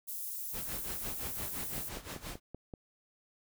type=high-pass noise; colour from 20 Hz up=white; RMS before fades=-40 dBFS; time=0.07-1.9 s; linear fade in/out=20 ms; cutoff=11000 Hz; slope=12 dB/octave
type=noise with tremolo; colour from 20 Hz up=pink; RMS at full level=-41 dBFS; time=0.52-2.4 s; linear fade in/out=50 ms; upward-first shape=sine; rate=5.8 Hz; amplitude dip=80%
type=click train; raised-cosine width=2 ms; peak=-30 dBFS; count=6; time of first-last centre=1.78-2.738 s; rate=5.22 Hz
effects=none